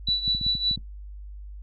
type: tone with tremolo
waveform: sine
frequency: 3951 Hz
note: B7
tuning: in tune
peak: -19 dBFS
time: 0.07-0.76 s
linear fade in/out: 5 ms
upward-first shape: triangle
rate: 5.3 Hz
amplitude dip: 80%
type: clicks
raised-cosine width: 5 ms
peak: -22 dBFS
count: 8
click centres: 0.087 / 0.279 / 0.349 / 0.413 / 0.465 / 0.552 / 0.712 / 0.776 s
effects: added 50 Hz sine -37 dBFS peak until 1.62 s + Opus 48 kbps